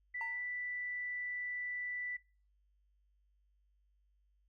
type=tone; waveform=sine; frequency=1975.5 Hz; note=B6; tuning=in tune; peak=-38 dBFS; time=0.14-2.17 s; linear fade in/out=10 ms
type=tone with exponential decay; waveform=triangle; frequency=912 Hz; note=A#5; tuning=38 cents flat; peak=-37 dBFS; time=0.21-0.5 s; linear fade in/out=1 ms; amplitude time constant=63 ms
effects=noise-tail reverb RT60 0.4 s tail -22 dB re dry + added 50 Hz sine -70 dBFS peak until 4.48 s